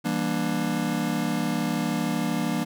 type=chord; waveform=square; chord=E half-diminished seventh; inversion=none; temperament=just; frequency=164.81 / 197.78 / 237.3 / 296.7 Hz; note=E3 / G3 / Bb3 / D4; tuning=0 / +16 / +31 / +18 cents; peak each=-31 / -31 / -29 / -31 dBFS; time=0.04-2.65 s; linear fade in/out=20 ms; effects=none